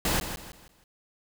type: noise with echo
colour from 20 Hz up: pink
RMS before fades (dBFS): -26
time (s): 0.05-0.2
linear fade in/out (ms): 2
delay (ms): 160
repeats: 4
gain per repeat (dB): -9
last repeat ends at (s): 0.84
effects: none